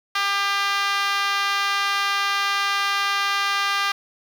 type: tone with high-pass filter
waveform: 5% pulse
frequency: 399.1 Hz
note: G4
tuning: 31 cents sharp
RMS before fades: -22 dBFS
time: 0.15-3.92 s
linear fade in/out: 5 ms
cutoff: 1100 Hz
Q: 2.4
effects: low-pass 7000 Hz 12 dB/octave + 7-bit